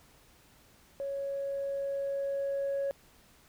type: tone with level ramp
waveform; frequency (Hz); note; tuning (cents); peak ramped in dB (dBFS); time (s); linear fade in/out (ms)
sine; 554.4; C#5; 0; -32 to -27; 1-2.91; 0
effects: tanh soft clip ceiling -27 dBFS + pink hiss -61 dBFS RMS until 3.48 s